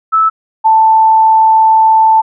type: tone pair in turn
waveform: sine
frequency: 1309 / 883.2 Hz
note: E6 / A5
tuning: -13 / +6 cents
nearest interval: perfect fifth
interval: 681 cents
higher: first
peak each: -6 / -4 dBFS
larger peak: second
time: 0.12-0.3 / 0.64-2.22 s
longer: second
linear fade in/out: 20 ms
effects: none